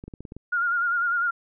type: clicks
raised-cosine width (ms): 3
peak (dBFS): -25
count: 7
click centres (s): 0.039 / 0.08 / 0.138 / 0.206 / 0.252 / 0.321 / 0.366
type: tone with vibrato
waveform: sine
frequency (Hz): 1414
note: F6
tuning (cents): +21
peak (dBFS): -21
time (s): 0.52-1.31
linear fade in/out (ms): 10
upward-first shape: sine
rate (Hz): 10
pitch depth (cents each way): 51
effects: none